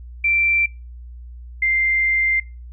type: tone pair in turn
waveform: sine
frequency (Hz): 2349 / 2093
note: D7 / C7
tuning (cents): 0 / 0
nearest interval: major second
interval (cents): 200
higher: first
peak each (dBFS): -15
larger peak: neither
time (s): 0.24-0.66 / 1.62-2.4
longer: second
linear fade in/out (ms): 5
effects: noise-tail reverb RT60 0.3 s tail -24 dB re dry + added 60 Hz sine -34 dBFS peak until 2.72 s